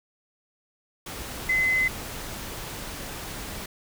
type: tone in noise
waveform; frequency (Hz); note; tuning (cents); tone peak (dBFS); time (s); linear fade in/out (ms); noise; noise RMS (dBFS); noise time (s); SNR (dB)
sine; 2040; C7; -44; -20; 1.49-1.88; 5; pink; -36; 1.06-3.66; +13
effects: none